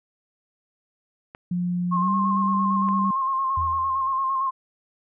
clicks, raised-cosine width 0.5 ms, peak -24 dBFS, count 2, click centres 1.349 / 2.888 s
sine tone with pitch glide, 177.2 to 195.48 Hz, F3 to G3, +25 to -5 cents, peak -22 dBFS, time 1.51-3.11 s, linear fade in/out 5 ms, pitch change +170 cents, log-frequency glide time 1.99-2.11 s
sine tone with vibrato, 1068 Hz, C6, 35 cents sharp, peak -21 dBFS, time 1.91-4.51 s, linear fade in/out 20 ms, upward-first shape square, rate 8.8 Hz, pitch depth 28 cents each way
sine tone with exponential decay, 82.41 Hz, E2, in tune, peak -25 dBFS, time 3.57-4.26 s, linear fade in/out 5 ms, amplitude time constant 150 ms
effects none

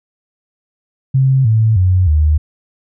sine tone with pitch steps, 133.1 / 110.64 / 91.97 / 76.45 Hz, C3 / A2 / F#2 / D#2, +30 / +10 / -10 / -30 cents, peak -8 dBFS, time 1.14-2.38 s, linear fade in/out 10 ms, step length 310 ms, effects none

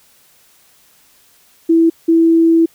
sine tone bursts at uneven times, 329.6 Hz, E4, in tune, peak -7 dBFS, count 2, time 1.69-1.9 / 2.08-2.66 s, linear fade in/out 10 ms, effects white hiss -51 dBFS RMS until 2.74 s

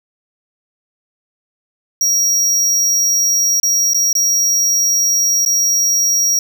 square tone with dropouts, 5670 Hz, F8, 25 cents sharp, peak -12 dBFS, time 2.01-6.39 s, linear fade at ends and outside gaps 2 ms, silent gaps 3.6-3.631 / 3.935-3.945 / 4.129-4.152 / 5.451-5.461 s, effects none

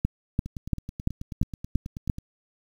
two click trains, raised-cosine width 5 ms, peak -22 / -10 dBFS, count 17 / 7, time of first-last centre 0.46-2.184 / 0.05-2.098 s, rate 9.28 / 2.93 Hz, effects 8-bit

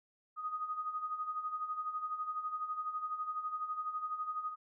sine tone with tremolo, 1246 Hz, D#6, 2 cents sharp, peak -33 dBFS, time 0.36-4.56 s, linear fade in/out 50 ms, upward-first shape sine, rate 12 Hz, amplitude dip 65%, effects none

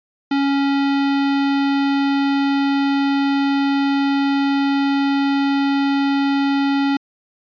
square tone, 278 Hz, C#4, 5 cents sharp, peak -16 dBFS, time 0.31-6.97 s, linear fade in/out 5 ms, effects resampled to 11025 Hz

